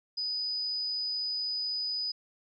sine tone, 4978 Hz, D#8, in tune, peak -30 dBFS, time 0.17-2.12 s, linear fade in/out 10 ms, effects none

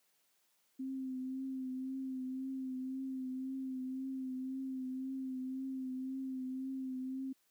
sine tone with vibrato, 261.6 Hz, C4, in tune, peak -37 dBFS, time 0.79-7.33 s, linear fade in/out 10 ms, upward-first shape triangle, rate 1.9 Hz, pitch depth 35 cents each way, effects white hiss -75 dBFS RMS until 7.5 s + high-pass 150 Hz 12 dB/octave

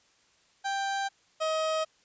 30% pulse tone pair in turn, 787 / 632.3 Hz, G5 / D#5, +7 / +28 cents, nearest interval major third, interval 379 cents, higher first, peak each -26 / -24 dBFS, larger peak second, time 0.64-1.09 / 1.4-1.85 s, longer neither, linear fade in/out 20 ms, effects white hiss -65 dBFS RMS until 2.04 s + resampled to 16000 Hz

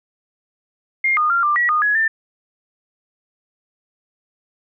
sine tone with pitch steps, 2122 / 1224 / 1384 / 1187 / 1927 / 1227 / 1680 / 1787 Hz, C7 / D#6 / F6 / D6 / B6 / D#6 / G#6 / A6, +24 / -29 / -16 / +18 / -43 / -25 / +19 / +26 cents, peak -14 dBFS, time 1.04-2.08 s, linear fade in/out 5 ms, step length 130 ms, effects none

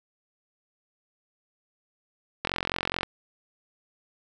click train, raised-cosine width 0.3 ms, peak -10 dBFS, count 27, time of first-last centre 2.45-3.032 s, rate 44.7 Hz, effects none

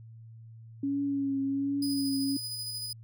sine tone with vibrato, 277.2 Hz, C#4, in tune, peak -27 dBFS, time 0.83-2.37 s, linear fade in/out 5 ms, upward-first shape triangle, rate 1.3 Hz, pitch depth 33 cents each way
sawtooth tone with tremolo, 4978 Hz, D#8, in tune, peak -31 dBFS, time 1.82-2.93 s, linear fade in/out 5 ms, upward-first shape square, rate 13 Hz, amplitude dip 25%
effects added 113 Hz sine -46 dBFS peak until 3.03 s

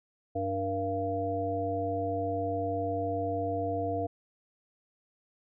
harmonic tone with a mistuned harmonic, 98 Hz, G2, in tune, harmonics 1 / 3 / 5 / 7, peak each -36 / -36 / -34 / -32 dBFS, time 0.35-4.07 s, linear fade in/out 10 ms, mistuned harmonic 5, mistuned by -55 cents, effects none

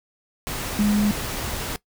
sine tone in noise, 207.7 Hz, G#3, in tune, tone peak -17 dBFS, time 0.79-1.11 s, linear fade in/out 0 ms, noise pink, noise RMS -29 dBFS, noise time 0.47-1.76 s, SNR +9 dB, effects noise-tail reverb RT60 0.1 s tail -19 dB re dry

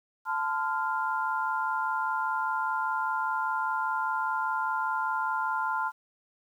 sine chord, F major, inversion first, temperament equal with one note detuned, 880 / 1025 / 1396.9 Hz, A5 / C6 / F6, 0 / -36 / 0 cents, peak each -31 dBFS, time 0.25-5.92 s, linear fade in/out 50 ms, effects 10-bit

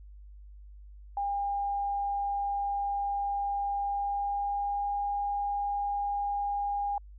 sine tone with pitch glide, 805 to 811.1 Hz, G5 to G#5, +46 to -41 cents, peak -28 dBFS, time 1.17-6.98 s, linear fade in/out 2 ms, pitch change +13 cents, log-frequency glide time 3.83-4.88 s, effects added 50 Hz sine -46 dBFS peak until 7.18 s

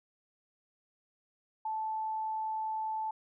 sine tone, 875 Hz, A5, 10 cents flat, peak -32 dBFS, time 1.65-3.11 s, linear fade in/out 5 ms, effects none

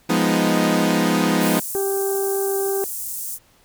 sawtooth chord, F half-diminished seventh, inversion none, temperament equal, 174.61 / 207.7 / 246.9 / 311.1 Hz, F3 / Ab3 / Cb4 / Eb4, 0 / 0 / 0 / 0 cents, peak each -18 dBFS, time 0.09-1.6 s, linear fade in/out 10 ms
pink high-pass noise, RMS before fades -29 dBFS, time 1.39-3.39 s, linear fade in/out 50 ms, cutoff 7900 Hz, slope 24 dB/octave
harmonic tone, 392 Hz, G4, in tune, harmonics 1 / 2 / 3 / 4, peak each -20 / -31 / -41 / -41 dBFS, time 1.75-2.84 s, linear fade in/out 0 ms
effects pink hiss -56 dBFS RMS until 3.64 s

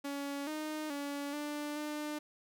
sawtooth tone with pitch steps, 281.8 / 307.8 / 284.6 / 295.3 / 299.5 Hz, C#4 / D#4 / C#4 / D4 / D4, +29 / -19 / +46 / +10 / +34 cents, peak -33 dBFS, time 0.04-2.19 s, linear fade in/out 10 ms, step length 430 ms, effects none

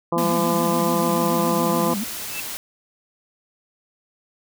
harmonic tone, 170 Hz, F3, 46 cents flat, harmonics 1 / 2 / 3 / 4 / 5 / 6 / 7, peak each -26 / -25 / -25 / -29 / -30 / -25 / -31 dBFS, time 0.12-1.94 s, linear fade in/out 5 ms
sine tone with vibrato, 220 Hz, A3, in tune, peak -24 dBFS, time 0.16-2.04 s, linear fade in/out 5 ms, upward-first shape sine, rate 7 Hz, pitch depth 210 cents each way
white noise, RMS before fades -31 dBFS, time 0.18-2.57 s, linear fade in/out 0 ms
sine tone with exponential growth, 2642 Hz, E7, 3 cents sharp, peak -25 dBFS, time 2.22-2.4 s, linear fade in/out 0 ms, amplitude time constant 39 ms
effects none

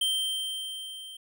square tone with level ramp, 3136 Hz, G7, in tune, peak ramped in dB -24 to -42 dBFS, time 0.01-1.17 s, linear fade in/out 5 ms, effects none

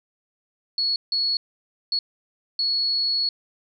sine tone bursts at uneven times, 4368 Hz, C#8, 26 cents flat, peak -20 dBFS, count 4, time 0.78-0.96 / 1.12-1.37 / 1.92-1.99 / 2.59-3.29 s, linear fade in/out 2 ms, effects none

